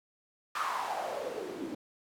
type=noise with band-pass filter sweep; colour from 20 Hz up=white; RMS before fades=-36 dBFS; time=0.55-1.75 s; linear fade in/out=5 ms; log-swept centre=1300 to 270 Hz; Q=6; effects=none